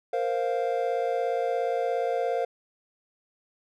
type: chord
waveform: triangle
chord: Bb suspended second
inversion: none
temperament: equal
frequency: 466.2 / 523.3 / 698.5 Hz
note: Bb4 / C5 / F5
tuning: 0 / 0 / 0 cents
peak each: -27 dBFS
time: 0.13-2.45 s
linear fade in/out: 5 ms
effects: none

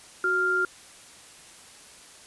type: tone pair together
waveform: sine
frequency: 369.8 / 1396 Hz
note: F#4 / F6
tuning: -1 / -1 cents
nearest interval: octave + major seventh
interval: 2300 cents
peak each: -29 / -22 dBFS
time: 0.24-0.65 s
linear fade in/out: 2 ms
effects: white hiss -49 dBFS RMS until 2.26 s + resampled to 24000 Hz

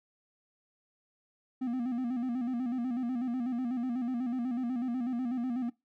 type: tone with vibrato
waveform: triangle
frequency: 246.9 Hz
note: B3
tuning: in tune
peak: -28 dBFS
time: 1.61-5.7 s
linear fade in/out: 10 ms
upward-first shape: square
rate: 8.1 Hz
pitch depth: 79 cents each way
effects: noise-tail reverb RT60 0.2 s tail -20 dB re dry

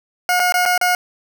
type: tone with dropouts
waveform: 20% pulse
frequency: 720 Hz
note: F#5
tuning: 47 cents flat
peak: -9 dBFS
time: 0.29-0.95 s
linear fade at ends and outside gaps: 1 ms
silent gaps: 0.396-0.4 / 0.523-0.541 / 0.654-0.66 / 0.778-0.813 s
effects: none

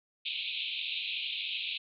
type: band-pass noise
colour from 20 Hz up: pink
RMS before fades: -36 dBFS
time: 0.25-1.78 s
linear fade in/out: 10 ms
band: 2400 to 4000 Hz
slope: 96 dB/octave
effects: none

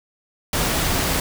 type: noise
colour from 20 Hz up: pink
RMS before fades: -21 dBFS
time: 0.53-1.2 s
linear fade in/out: 2 ms
effects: none

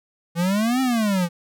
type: exponential two-way sweep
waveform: square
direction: up then down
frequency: 164.81 to 266.6 to 167.8 Hz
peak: -19 dBFS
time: 0.35-1.29 s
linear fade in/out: 50 ms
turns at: 0.81 s
effects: none

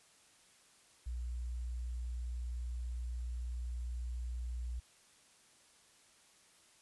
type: tone with sample-and-hold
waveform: sine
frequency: 60.4 Hz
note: B1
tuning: 38 cents flat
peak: -37 dBFS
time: 1.06-4.8 s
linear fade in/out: 10 ms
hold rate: 7350 Hz
effects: white hiss -65 dBFS RMS until 6.81 s + resampled to 24000 Hz

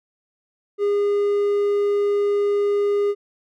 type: tone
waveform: triangle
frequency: 407.8 Hz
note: G#4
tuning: 32 cents flat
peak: -15 dBFS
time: 0.78-3.15 s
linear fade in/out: 50 ms
effects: none

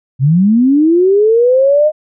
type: linear sweep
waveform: sine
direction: up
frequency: 124.6 to 622.3 Hz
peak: -6 dBFS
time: 0.19-1.92 s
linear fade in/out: 50 ms
effects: none

